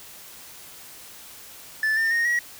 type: tone with pitch steps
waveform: triangle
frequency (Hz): 1750 / 1802.3 / 1856.2 / 1911.7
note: A6 / A6 / A#6 / A#6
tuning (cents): -10 / +41 / -8 / +43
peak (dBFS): -18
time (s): 1.83-2.39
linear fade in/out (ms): 2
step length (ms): 140
effects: white hiss -44 dBFS RMS until 2.59 s